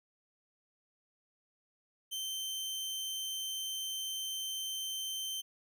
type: tone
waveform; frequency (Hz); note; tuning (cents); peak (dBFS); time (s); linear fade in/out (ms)
sawtooth; 3106; G7; -17; -33; 2.11-5.42; 20
effects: none